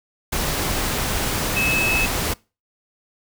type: tone in noise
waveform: sine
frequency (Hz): 2592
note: E7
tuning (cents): -30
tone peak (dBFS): -19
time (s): 1.56-2.06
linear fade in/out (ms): 10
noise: pink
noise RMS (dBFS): -23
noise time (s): 0.32-2.34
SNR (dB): +1
effects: noise-tail reverb RT60 0.3 s tail -24 dB re dry

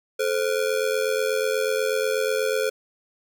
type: ring-modulated tone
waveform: square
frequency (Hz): 479.9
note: B4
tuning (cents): -50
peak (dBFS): -19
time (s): 0.19-2.7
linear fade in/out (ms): 10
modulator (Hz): 44.1
effects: none

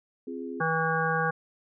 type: chord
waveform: sine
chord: F minor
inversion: second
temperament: equal with one note detuned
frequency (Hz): 261.6 / 342.6 / 415.3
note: C4 / F4 / Ab4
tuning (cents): 0 / -33 / 0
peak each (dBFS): -36 / -39 / -38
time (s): 0.27-0.61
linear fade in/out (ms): 5
type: harmonic tone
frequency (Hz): 161.8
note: E3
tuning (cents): -32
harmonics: 1 / 3 / 5 / 7 / 9 / 10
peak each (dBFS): -31 / -31 / -31 / -31 / -31 / -31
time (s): 0.6-1.31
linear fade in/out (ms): 10
effects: none

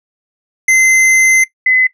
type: tone pair in turn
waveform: square / sine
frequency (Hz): 2065 / 2028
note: C7 / B6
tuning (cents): -23 / +45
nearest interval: unison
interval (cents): 32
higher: first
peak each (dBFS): -7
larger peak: neither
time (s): 0.68-1.44 / 1.66-1.87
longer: first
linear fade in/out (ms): 5
effects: noise-tail reverb RT60 0.1 s tail -17 dB re dry + low-pass 11000 Hz 12 dB/octave

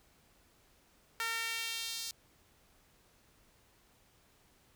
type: tone with high-pass filter sweep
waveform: sawtooth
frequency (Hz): 456.3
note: A#4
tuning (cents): -37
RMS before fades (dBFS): -38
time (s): 1.2-2.11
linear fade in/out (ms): 0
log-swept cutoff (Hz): 1500 to 4900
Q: 1.6
effects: pink hiss -67 dBFS RMS until 4.75 s

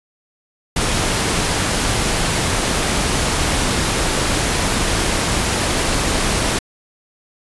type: noise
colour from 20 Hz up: pink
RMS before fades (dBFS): -18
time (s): 0.76-6.59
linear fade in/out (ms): 5
effects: resampled to 24000 Hz

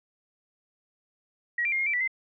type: tone with pitch steps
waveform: sine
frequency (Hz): 1908 / 2364 / 2125 / 2139 / 2332 / 1964 / 2067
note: A#6 / D7 / C7 / C7 / D7 / B6 / C7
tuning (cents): +40 / +11 / +26 / +38 / -13 / -10 / -22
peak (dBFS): -24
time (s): 1.58-2.077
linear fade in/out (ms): 5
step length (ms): 71
effects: none

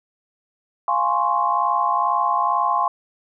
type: chord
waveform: sine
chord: Db major seventh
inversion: first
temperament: equal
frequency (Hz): 698.5 / 830.6 / 1046.5 / 1108.7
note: F5 / Ab5 / C6 / Db6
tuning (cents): 0 / 0 / 0 / 0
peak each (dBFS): -25 / -23 / -20 / -24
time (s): 0.88-2.88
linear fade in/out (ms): 2
effects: none

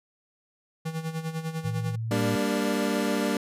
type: tone with tremolo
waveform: square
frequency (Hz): 161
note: E3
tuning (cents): -41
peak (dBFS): -28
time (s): 0.85-1.96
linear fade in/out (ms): 10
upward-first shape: sine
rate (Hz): 10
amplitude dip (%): 70
type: tone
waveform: sine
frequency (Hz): 112.9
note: A2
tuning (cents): +45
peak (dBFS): -28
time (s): 1.64-2.36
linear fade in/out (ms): 10
type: chord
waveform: 25% pulse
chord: G minor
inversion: none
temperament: equal with one note detuned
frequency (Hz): 198.16 / 233.1 / 293.7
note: G3 / Bb3 / D4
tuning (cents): +19 / 0 / 0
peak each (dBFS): -25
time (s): 2.11-3.37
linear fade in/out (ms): 2
effects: resampled to 32000 Hz

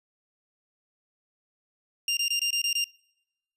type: tone bursts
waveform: 25% pulse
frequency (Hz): 2794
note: F7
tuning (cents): 0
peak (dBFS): -20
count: 7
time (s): 2.08-2.842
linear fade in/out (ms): 2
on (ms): 90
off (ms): 22
effects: noise-tail reverb RT60 0.9 s tail -26 dB re dry + resampled to 32000 Hz

